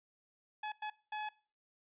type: tone bursts at uneven times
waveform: sawtooth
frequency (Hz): 850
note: G#5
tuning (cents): +40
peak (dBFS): -34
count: 3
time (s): 0.63-0.72 / 0.82-0.9 / 1.12-1.29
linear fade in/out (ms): 5
effects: noise-tail reverb RT60 0.4 s tail -21 dB re dry + resampled to 8000 Hz